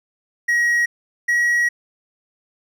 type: tone pair in turn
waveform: triangle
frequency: 1900 / 1910.6 Hz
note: A#6 / A#6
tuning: +33 / +42 cents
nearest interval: unison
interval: 9 cents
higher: second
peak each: -13 / -13 dBFS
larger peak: neither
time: 0.48-0.86 / 1.28-1.69 s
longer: second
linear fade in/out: 10 ms
effects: none